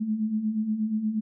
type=beating tone pair; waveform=sine; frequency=210 / 218.4 Hz; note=G#3 / A3; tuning=+19 / -13 cents; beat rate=8.4 Hz; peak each=-32 / -25 dBFS; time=0-1.21 s; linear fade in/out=20 ms; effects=none